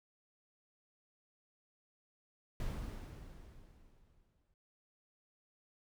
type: noise with exponential decay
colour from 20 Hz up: brown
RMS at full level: -37 dBFS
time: 2.6-4.54 s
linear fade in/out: 1 ms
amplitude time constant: 420 ms
effects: none